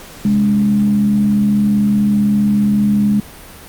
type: tone with frequency modulation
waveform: sine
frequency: 206.8 Hz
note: G#3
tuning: 7 cents flat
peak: -10 dBFS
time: 0.25-3.2 s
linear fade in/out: 2 ms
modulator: 75.2 Hz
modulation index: 0.39
effects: pink hiss -36 dBFS RMS until 3.68 s + Opus 48 kbps